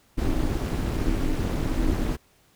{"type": "noise with amplitude modulation", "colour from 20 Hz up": "brown", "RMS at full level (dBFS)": -21, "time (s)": [0.17, 2.17], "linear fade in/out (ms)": 20, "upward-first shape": "sine", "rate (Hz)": 290, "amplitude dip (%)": 80, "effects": ["pink hiss -61 dBFS RMS until 2.55 s"]}